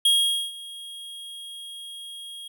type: tone with ADSR envelope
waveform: square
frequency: 3272 Hz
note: G#7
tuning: 26 cents flat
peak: -16 dBFS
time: 0.05-2.48 s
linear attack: 5 ms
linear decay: 460 ms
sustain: -21 dB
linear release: 6 ms
effects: none